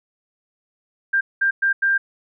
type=tone bursts at uneven times; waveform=sine; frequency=1589 Hz; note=G6; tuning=23 cents sharp; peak=-15 dBFS; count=4; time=1.13-1.21 / 1.41-1.51 / 1.62-1.73 / 1.82-1.98 s; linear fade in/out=10 ms; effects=none